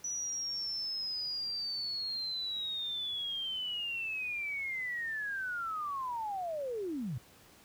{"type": "linear sweep", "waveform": "sine", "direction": "down", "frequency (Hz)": [5920, 106], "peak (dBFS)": -34, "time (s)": [0.04, 7.18], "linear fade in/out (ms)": 5, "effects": ["pink hiss -59 dBFS RMS until 7.64 s", "high-pass 60 Hz 12 dB/octave"]}